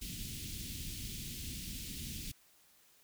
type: band-stop noise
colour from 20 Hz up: pink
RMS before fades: -43 dBFS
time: 0.01-2.32 s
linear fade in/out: 10 ms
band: 270 to 2700 Hz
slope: 24 dB/octave
effects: white hiss -66 dBFS RMS until 3.03 s

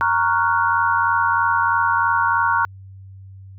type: chord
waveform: sine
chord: Gb major seventh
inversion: first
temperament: equal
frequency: 932.3 / 1108.7 / 1396.9 / 1480 Hz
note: Bb5 / Db6 / F6 / Gb6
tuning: 0 / 0 / 0 / 0 cents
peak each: -19 / -21 / -22 / -22 dBFS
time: 0.01-2.65 s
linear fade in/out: 0 ms
effects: added 96 Hz sine -37 dBFS peak until 3.58 s

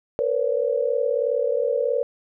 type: tone cluster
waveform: sine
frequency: 464.1 / 503 / 566 Hz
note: A#4 / B4 / C#5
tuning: -8 / +32 / +36 cents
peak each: -24 dBFS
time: 0.19-2.03 s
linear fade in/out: 0 ms
effects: none

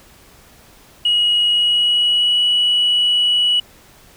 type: tone with pitch glide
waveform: sine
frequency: 2900 to 2937 Hz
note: F#7 to F#7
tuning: -35 to -13 cents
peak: -11 dBFS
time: 1.05-3.6 s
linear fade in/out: 5 ms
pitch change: +22 cents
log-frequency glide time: 1.51-2.43 s
effects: tanh soft clip ceiling -9 dBFS + pink hiss -47 dBFS RMS until 4.16 s

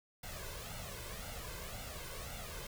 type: noise with flanger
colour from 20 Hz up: pink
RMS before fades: -45 dBFS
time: 0.23-2.67 s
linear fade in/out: 5 ms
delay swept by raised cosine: 1.4 to 1.96 ms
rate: 1.9 Hz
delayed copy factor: +0.7
effects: none

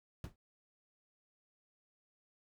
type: noise with exponential decay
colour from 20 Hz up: brown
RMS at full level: -39 dBFS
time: 0.24-0.36 s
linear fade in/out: 1 ms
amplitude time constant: 25 ms
effects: none

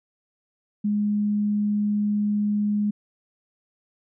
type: tone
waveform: sine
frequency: 207.7 Hz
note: G#3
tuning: in tune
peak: -20 dBFS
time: 0.84-2.91 s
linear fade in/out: 10 ms
effects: none

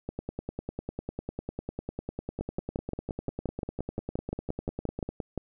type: two click trains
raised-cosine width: 2 ms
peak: -18 / -20 dBFS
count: 18 / 51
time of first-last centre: 2.41-5.377 / 0.09-5.09 s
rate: 5.73 / 10 Hz
effects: none

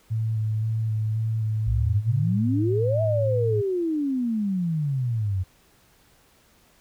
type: tone with vibrato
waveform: sine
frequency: 110 Hz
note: A2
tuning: in tune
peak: -22 dBFS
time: 0.1-3.62 s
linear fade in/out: 20 ms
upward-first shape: square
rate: 1.9 Hz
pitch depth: 19 cents each way
type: exponential two-way sweep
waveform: sine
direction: up then down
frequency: 55 to 660 to 89.9 Hz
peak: -22 dBFS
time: 1.66-5.44 s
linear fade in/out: 20 ms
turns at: 3.02 s
effects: pink hiss -59 dBFS RMS until 6.8 s

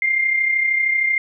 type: tone pair together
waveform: sine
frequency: 2105 / 2138 Hz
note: C7 / C7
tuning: +10 / +37 cents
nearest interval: unison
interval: 27 cents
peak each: -16 / -25 dBFS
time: 0.02-1.18 s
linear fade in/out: 2 ms
effects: none

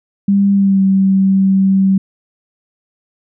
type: tone with pitch glide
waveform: sine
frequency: 199 to 192.67 Hz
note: G3 to G3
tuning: +26 to -30 cents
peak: -8 dBFS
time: 0.28-1.98 s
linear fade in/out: 5 ms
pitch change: -56 cents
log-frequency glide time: 0.53-0.82 s
effects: none

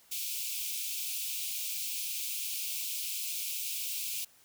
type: high-pass noise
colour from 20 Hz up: white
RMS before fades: -36 dBFS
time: 0.11-4.25 s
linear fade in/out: 10 ms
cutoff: 2300 Hz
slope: 96 dB/octave
effects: white hiss -62 dBFS RMS until 4.44 s

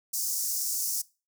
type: high-pass noise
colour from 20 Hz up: pink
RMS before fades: -30 dBFS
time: 0.13-1.02 s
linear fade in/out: 10 ms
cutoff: 5300 Hz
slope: 48 dB/octave
effects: noise-tail reverb RT60 0.3 s tail -21 dB re dry

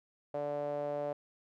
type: tone with band-pass filter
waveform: sawtooth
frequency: 145.6 Hz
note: D3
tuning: 15 cents flat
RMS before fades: -36 dBFS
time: 0.34-1.13 s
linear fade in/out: 5 ms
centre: 600 Hz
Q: 5.3
effects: none

